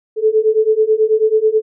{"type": "beating tone pair", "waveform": "sine", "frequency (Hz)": [430.7, 439.9], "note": ["A4", "A4"], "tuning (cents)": [-37, 0], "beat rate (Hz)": 9.2, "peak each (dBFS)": [-14, -13], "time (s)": [0.16, 1.62], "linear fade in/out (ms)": 50, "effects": []}